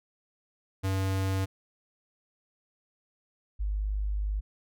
square / sine tone pair in turn, 95.8 / 50.94 Hz, G2 / G#1, -39 / -33 cents, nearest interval major seventh, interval 1094 cents, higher first, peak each -27 dBFS, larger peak neither, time 0.83-1.46 / 3.59-4.41 s, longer second, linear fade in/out 20 ms, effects none

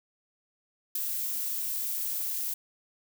violet noise with ADSR envelope, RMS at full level -28 dBFS, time 0.95-2.54 s, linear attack 5 ms, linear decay 15 ms, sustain -4 dB, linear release 6 ms, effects none

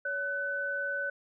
sine tone pair together, 563.2 / 1505 Hz, C#5 / F#6, +27 / +29 cents, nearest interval octave + perfect fourth, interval 1702 cents, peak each -37 / -31 dBFS, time 0.05-1.1 s, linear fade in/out 5 ms, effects none

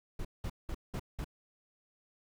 brown noise bursts, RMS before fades -37 dBFS, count 5, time 0.19-1.245 s, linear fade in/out 5 ms, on 59 ms, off 190 ms, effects none

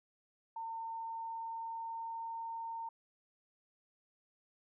sine tone with pitch glide, 907 to 913.3 Hz, A#5 to A#5, -48 to -36 cents, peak -39 dBFS, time 0.56-2.89 s, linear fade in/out 5 ms, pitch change +12 cents, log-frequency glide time 0.78-2.37 s, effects none

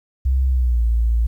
sine tone with pitch glide, 65.41 to 57.27 Hz, C2 to A#1, 0 to -30 cents, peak -14 dBFS, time 0.25-1.27 s, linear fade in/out 10 ms, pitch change -230 cents, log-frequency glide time 0.48-0.84 s, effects 9-bit

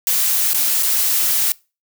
blue noise with dropouts, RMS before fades -17 dBFS, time 0.07-1.52 s, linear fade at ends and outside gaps 0 ms, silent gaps 0.533-0.545 / 0.826-0.831 s, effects noise-tail reverb RT60 0.3 s tail -24 dB re dry

